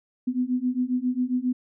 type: beating tone pair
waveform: sine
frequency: 246.9 / 254.3 Hz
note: B3 / C4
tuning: 0 / -49 cents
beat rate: 7.4 Hz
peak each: -26 / -25 dBFS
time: 0.27-1.53 s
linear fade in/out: 10 ms
effects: none